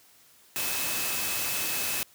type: tone in noise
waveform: sine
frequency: 2585 Hz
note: E7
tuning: 34 cents flat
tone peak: -37 dBFS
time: 0.56-2.03 s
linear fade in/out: 0 ms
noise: white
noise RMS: -30 dBFS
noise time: 0.56-2.03 s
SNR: -10 dB
effects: white hiss -58 dBFS RMS until 2.14 s + high-pass 60 Hz 12 dB/octave